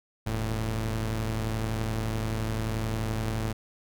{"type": "tone pair together", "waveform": "sawtooth", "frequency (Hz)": [40.86, 111], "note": ["E1", "A2"], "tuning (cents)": [-14, 16], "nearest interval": "octave + perfect fourth", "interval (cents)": 1730, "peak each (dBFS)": [-29, -25], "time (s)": [0.26, 3.53], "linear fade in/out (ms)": 10, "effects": []}